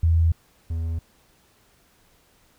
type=tone pair in turn; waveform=sine / triangle; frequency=82.41 / 82.03 Hz; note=E2 / E2; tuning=0 / -8 cents; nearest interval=unison; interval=8 cents; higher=first; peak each=-15 / -22 dBFS; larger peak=first; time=0.03-0.32 / 0.7-0.99 s; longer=neither; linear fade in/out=5 ms; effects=pink hiss -60 dBFS RMS until 2.58 s